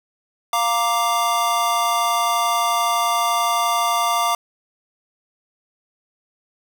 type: chord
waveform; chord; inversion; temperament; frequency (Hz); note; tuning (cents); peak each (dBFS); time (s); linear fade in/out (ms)
square; Bb major; second; equal; 698.5 / 932.3 / 1174.7; F5 / Bb5 / D6; 0 / 0 / 0; -23 / -24 / -21; 0.53-4.35; 2
effects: none